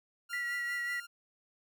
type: tone with tremolo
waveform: sawtooth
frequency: 1396.9 Hz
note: F6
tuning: in tune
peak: -36 dBFS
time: 0.29-1.07 s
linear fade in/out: 20 ms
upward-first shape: triangle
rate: 5.1 Hz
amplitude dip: 55%
type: tone with vibrato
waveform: sine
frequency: 1942 Hz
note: B6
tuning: 30 cents flat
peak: -33 dBFS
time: 0.33-1 s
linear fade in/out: 2 ms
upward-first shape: sine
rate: 5.5 Hz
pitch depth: 21 cents each way
effects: none